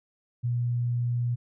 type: tone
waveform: sine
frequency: 120.7 Hz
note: B2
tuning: 39 cents flat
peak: -24 dBFS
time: 0.43-1.36 s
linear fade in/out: 20 ms
effects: none